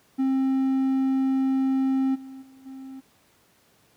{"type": "tone with level steps", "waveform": "triangle", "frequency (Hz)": 265.7, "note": "C4", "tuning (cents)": 27, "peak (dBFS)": [-18, -36, -46, -35], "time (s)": [0.18, 3.01], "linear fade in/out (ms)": 20, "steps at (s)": [2.14, 2.41, 2.65], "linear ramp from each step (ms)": 20, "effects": ["pink hiss -61 dBFS RMS until 3.96 s", "high-pass 100 Hz 12 dB/octave"]}